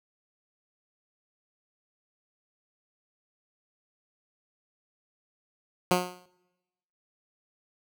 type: tone with exponential decay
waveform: 10% pulse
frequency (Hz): 180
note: F#3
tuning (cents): -47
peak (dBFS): -10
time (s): 5.91-6.26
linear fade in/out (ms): 2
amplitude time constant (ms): 74
effects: noise-tail reverb RT60 1.0 s tail -24 dB re dry